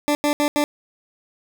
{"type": "tone bursts at uneven times", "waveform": "20% pulse", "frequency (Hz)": 293.7, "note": "D4", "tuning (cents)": 0, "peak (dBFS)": -12, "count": 4, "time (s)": [[0.08, 0.15], [0.24, 0.33], [0.4, 0.48], [0.56, 0.64]], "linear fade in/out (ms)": 0, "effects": []}